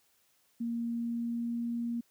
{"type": "tone with pitch glide", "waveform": "sine", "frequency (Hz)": [233.6, 235.5], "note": ["A#3", "A#3"], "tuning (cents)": [4, 18], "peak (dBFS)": -31, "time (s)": [0.6, 2.01], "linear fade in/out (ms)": 10, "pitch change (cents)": 14, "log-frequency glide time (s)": [0.73, 1.71], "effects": ["white hiss -70 dBFS RMS until 2.1 s", "high-pass 60 Hz 12 dB/octave"]}